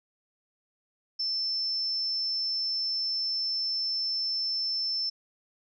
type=tone; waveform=sine; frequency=5310 Hz; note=E8; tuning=12 cents sharp; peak=-27 dBFS; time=1.19-5.1 s; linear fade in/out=10 ms; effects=none